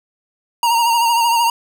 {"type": "tone with vibrato", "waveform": "square", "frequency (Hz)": 932.3, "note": "A#5", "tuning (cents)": 0, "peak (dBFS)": -13, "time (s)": [0.63, 1.5], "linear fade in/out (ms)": 2, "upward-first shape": "triangle", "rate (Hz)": 13, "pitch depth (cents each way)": 50, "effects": []}